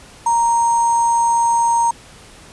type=tone with sample-and-hold; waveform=sine; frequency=932 Hz; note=A#5; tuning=1 cent flat; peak=-12 dBFS; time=0.26-1.91 s; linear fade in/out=5 ms; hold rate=7350 Hz; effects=pink hiss -42 dBFS RMS until 2.52 s + resampled to 24000 Hz